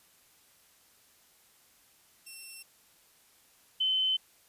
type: tone pair in turn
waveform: 10% pulse / sine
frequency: 2705 / 3058 Hz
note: E7 / G7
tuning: +44 / -44 cents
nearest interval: major second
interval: 212 cents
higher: second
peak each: -36 / -25 dBFS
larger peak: second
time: 2.26-2.63 / 3.8-4.17 s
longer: neither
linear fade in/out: 10 ms
effects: white hiss -63 dBFS RMS until 4.48 s + resampled to 32000 Hz